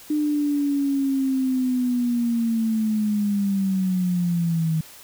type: linear sweep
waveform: sine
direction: down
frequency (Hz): 302.5 to 157.5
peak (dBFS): -19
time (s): 0.1-4.81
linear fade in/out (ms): 5
effects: white hiss -45 dBFS RMS until 5.03 s